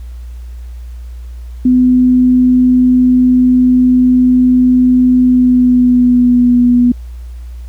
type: tone with pitch glide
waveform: sine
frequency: 251.7 to 244.1 Hz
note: B3 to B3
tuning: +33 to -20 cents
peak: -5 dBFS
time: 1.65-6.92 s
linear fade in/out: 5 ms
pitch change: -53 cents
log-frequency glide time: 5.2-6.58 s
effects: added 60 Hz sine -24 dBFS peak until 7.68 s + pink hiss -49 dBFS RMS until 7.68 s